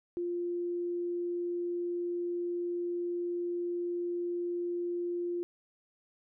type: tone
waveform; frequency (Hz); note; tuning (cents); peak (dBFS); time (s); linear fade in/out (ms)
sine; 349.2; F4; 0; -31; 0.17-5.43; 0
effects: none